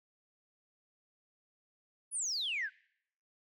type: exponential sweep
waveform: sine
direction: down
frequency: 10548 to 1487 Hz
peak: -32 dBFS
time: 2.11-2.7 s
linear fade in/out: 50 ms
effects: noise-tail reverb RT60 0.7 s tail -24 dB re dry + tanh soft clip ceiling -28 dBFS